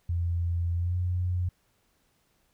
sine tone with pitch glide, 85.7 to 89.7 Hz, F2 to F2, -32 to +47 cents, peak -25 dBFS, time 0.09-1.49 s, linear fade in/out 5 ms, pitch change +79 cents, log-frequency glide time 0.75-0.97 s, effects pink hiss -70 dBFS RMS until 2.53 s

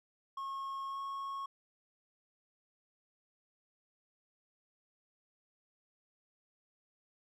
triangle tone with pitch glide, 1087 to 1096.5 Hz, C#6 to C#6, -34 to -19 cents, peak -36 dBFS, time 0.37-1.46 s, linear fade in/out 5 ms, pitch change +15 cents, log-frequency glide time 0.87-0.99 s, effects none

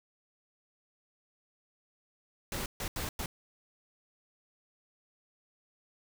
pink noise bursts at uneven times, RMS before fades -36 dBFS, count 4, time 2.52-2.66 / 2.8-2.88 / 2.96-3.09 / 3.19-3.26 s, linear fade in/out 2 ms, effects none

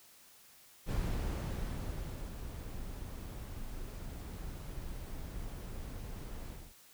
brown noise with ADSR envelope, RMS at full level -33 dBFS, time 0.86-6.74 s, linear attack 37 ms, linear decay 1400 ms, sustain -10 dB, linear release 240 ms, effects white hiss -60 dBFS RMS until 6.93 s

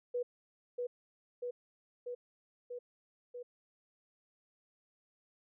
sine tone with echo, 488.9 Hz, B4, 18 cents flat, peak -32 dBFS, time 0.14-0.23 s, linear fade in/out 10 ms, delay 640 ms, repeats 5, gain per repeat -2 dB, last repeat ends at 3.43 s, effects none

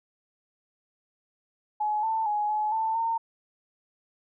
sine tone with pitch steps, 846 / 889 / 837 / 850 / 888 / 912 Hz, G#5 / A5 / G#5 / G#5 / A5 / A#5, +32 / +18 / +13 / +40 / +16 / -38 cents, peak -24 dBFS, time 1.8-3.18 s, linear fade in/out 10 ms, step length 230 ms, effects none

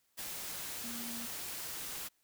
sine tone in noise, 234.7 Hz, A#3, 12 cents sharp, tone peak -44 dBFS, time 0.83-1.27 s, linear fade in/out 20 ms, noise white, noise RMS -42 dBFS, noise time 0.17-2.09 s, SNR -5 dB, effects white hiss -75 dBFS RMS until 2.23 s

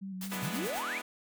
sine tone with vibrato, 190 Hz, F#3, 46 cents sharp, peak -37 dBFS, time 0.01-0.68 s, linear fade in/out 20 ms, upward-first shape square, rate 4.4 Hz, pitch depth 34 cents each way
white noise with tremolo, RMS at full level -40 dBFS, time 0.21-0.83 s, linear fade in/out 2 ms, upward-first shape triangle, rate 9.3 Hz, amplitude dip 80%
5% pulse chord, E dominant seventh, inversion first, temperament equal, 207.7 / 246.9 / 293.7 / 329.6 Hz, G#3 / B3 / D4 / E4, 0 / 0 / 0 / 0 cents, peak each -33 / -29 / -33 / -33 dBFS, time 0.31-1.02 s, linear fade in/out 10 ms
sine exponential sweep, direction up, 116.54 to 2582 Hz, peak -34 dBFS, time 0.42-0.99 s, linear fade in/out 10 ms
effects none

